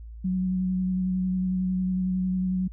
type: tone with vibrato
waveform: sine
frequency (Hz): 185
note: F#3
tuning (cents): 0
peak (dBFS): -23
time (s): 0.24-2.68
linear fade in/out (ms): 10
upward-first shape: square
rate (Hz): 11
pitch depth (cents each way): 13
effects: added 56 Hz sine -38 dBFS peak until 2.72 s